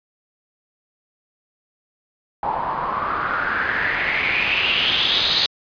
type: noise with low-pass filter sweep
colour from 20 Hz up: white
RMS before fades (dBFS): -21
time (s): 2.43-5.46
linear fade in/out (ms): 0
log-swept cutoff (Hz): 860 to 4200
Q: 5.8
effects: resampled to 11025 Hz